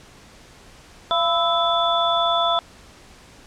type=tone cluster; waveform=sine; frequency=682 / 1002 / 1314 / 3465 Hz; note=F5 / B5 / E6 / A7; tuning=-41 / +25 / -6 / -27 cents; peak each=-21 / -24 / -23 / -23 dBFS; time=1.11-2.59 s; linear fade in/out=0 ms; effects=pink hiss -47 dBFS RMS until 3.46 s + low-pass 8000 Hz 12 dB/octave